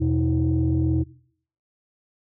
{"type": "tone cluster", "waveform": "sine", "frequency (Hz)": [83.3, 125.9, 318.6], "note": ["E2", "B2", "D#4"], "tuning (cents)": [19, 34, 41], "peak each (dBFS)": -22, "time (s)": [0, 1.04], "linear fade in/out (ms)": 20, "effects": ["noise-tail reverb RT60 0.6 s tail -20 dB re dry", "tanh soft clip ceiling -13 dBFS"]}